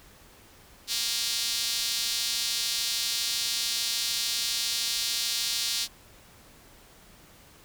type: tone with high-pass filter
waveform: sawtooth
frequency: 233.1 Hz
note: A#3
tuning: in tune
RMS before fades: -29 dBFS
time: 0.87-5.88 s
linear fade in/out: 50 ms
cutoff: 4200 Hz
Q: 2
effects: pink hiss -54 dBFS RMS until 7.64 s